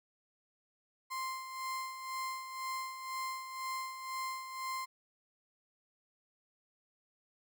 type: tone with tremolo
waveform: 35% pulse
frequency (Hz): 1046.5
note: C6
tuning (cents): 0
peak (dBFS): -34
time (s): 1.1-4.86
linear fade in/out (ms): 20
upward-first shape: sine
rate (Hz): 2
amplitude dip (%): 60
effects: none